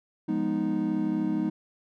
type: chord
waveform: triangle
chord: F half-diminished seventh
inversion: none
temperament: equal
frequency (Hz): 174.61 / 207.7 / 246.9 / 311.1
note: F3 / Ab3 / Cb4 / Eb4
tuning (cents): 0 / 0 / 0 / 0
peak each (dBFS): -32 / -28 / -30 / -26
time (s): 0.28-1.5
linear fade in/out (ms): 10
effects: none